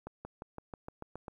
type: accelerating click train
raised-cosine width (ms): 1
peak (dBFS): -28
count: 9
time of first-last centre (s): 0.07-1.282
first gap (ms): 180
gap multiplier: 0.95
effects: 11-bit